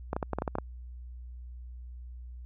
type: clicks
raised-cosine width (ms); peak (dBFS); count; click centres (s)
1; -16; 9; 0.131 / 0.165 / 0.228 / 0.333 / 0.386 / 0.421 / 0.478 / 0.554 / 0.585
effects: added 61 Hz sine -41 dBFS peak until 2.45 s